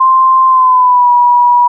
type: tone with pitch glide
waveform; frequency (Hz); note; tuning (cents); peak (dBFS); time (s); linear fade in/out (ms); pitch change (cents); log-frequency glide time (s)
sine; 1046.5 to 970.8; C6 to B5; 0 to -30; -4; 0-1.68; 10; -130; 0.47-1.11
effects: none